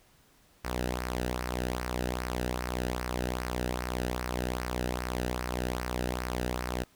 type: tone with flanger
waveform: sawtooth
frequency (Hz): 61.74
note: B1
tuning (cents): 0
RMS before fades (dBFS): -33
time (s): 0.64-6.84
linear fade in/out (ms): 10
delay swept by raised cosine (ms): 0.27 to 0.93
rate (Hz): 2.5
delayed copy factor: -0.65
effects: pink hiss -63 dBFS RMS until 6.95 s